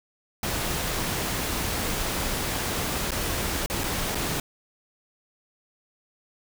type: noise with dropouts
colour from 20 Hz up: pink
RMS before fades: -28 dBFS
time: 0.43-4.4 s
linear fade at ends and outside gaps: 2 ms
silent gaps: 3.108-3.117 / 3.661-3.699 / 3.836-3.839 / 4.148-4.153 s
effects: none